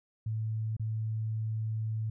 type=tone with dropouts; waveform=sine; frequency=110 Hz; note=A2; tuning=in tune; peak=-30 dBFS; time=0.26-2.1 s; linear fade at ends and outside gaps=5 ms; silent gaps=0.767-0.796 s; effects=none